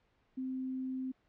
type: tone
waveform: sine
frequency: 260 Hz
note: C4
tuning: 11 cents flat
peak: -35 dBFS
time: 0.37-1.12 s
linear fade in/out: 10 ms
effects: pink hiss -73 dBFS RMS until 1.28 s + low-pass 3000 Hz 12 dB/octave